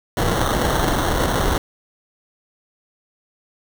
pink noise with sample-and-hold, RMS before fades -19 dBFS, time 0.17-1.58 s, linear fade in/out 2 ms, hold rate 2450 Hz, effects none

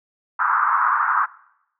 white band-pass noise, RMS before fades -19 dBFS, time 0.39-1.26 s, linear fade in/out 10 ms, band 1000 to 1400 Hz, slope 48 dB/octave, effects noise-tail reverb RT60 0.8 s tail -21 dB re dry

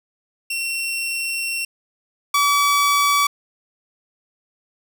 sawtooth tone pair in turn, 2722 / 1144.5 Hz, F7 / D6, -45 / -45 cents, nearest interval octave + minor third, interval 1500 cents, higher first, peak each -19 / -11 dBFS, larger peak second, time 0.5-1.65 / 2.34-3.27 s, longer first, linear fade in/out 5 ms, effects none

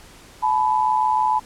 sine tone pair together, 864.5 / 991 Hz, A5 / B5, -31 / +6 cents, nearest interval major second, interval 237 cents, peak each -19 dBFS, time 0.42-1.4 s, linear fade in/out 20 ms, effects pink hiss -46 dBFS RMS until 1.45 s + low-pass 11000 Hz 12 dB/octave

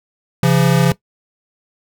square tone pair together, 136 / 170.3 Hz, C#3 / F3, -33 / -43 cents, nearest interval major third, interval 390 cents, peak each -14 dBFS, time 0.43-0.92 s, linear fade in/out 2 ms, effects noise-tail reverb RT60 0.1 s tail -18 dB re dry

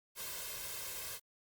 white noise with comb filter, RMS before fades -43 dBFS, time 0.15-1.2 s, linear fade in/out 50 ms, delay 1.9 ms, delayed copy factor +0.7, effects Opus 48 kbps

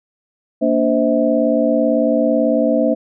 sine tone cluster, 232.8 / 290.9 / 518 / 646 Hz, A#3 / D4 / C5 / E5, -2 / -16 / -17 / -35 cents, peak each -18 dBFS, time 0.61-2.95 s, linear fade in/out 20 ms, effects none

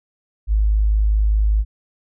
sine tone, 52.5 Hz, G#1, 19 cents sharp, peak -13 dBFS, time 0.47-1.65 s, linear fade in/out 50 ms, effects none

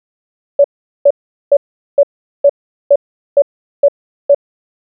sine tone bursts, 568 Hz, C#5, 42 cents sharp, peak -3 dBFS, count 9, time 0.59-4.347 s, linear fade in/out 5 ms, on 53 ms, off 410 ms, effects none

